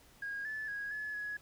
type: tone with pitch steps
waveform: sine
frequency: 1635 / 1737 / 1652 / 1710 / 1681 Hz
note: G#6 / A6 / G#6 / A6 / G#6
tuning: -28 / -23 / -10 / -50 / +20 cents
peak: -36 dBFS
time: 0.22-1.37 s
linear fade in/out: 5 ms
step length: 230 ms
effects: tanh soft clip ceiling -32 dBFS + pink hiss -62 dBFS RMS until 1.41 s